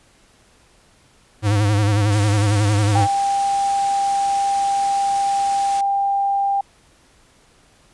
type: tone with vibrato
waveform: square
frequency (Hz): 103.83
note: G#2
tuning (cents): 0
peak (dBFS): -15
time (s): 1.42-3.08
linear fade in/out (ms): 50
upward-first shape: sine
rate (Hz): 11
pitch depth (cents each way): 69
type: low-pass noise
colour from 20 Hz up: white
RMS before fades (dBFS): -35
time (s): 2.12-5.81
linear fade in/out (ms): 5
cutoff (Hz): 9900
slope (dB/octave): 96
type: tone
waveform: sine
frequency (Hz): 795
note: G5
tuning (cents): +24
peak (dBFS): -16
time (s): 2.95-6.61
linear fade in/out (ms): 5
effects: pink hiss -54 dBFS RMS until 7.93 s + resampled to 24000 Hz